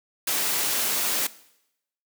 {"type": "noise", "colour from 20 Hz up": "white", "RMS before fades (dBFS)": -25, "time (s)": [0.27, 1.27], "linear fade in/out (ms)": 5, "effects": ["noise-tail reverb RT60 0.8 s tail -18 dB re dry", "high-pass 200 Hz 12 dB/octave"]}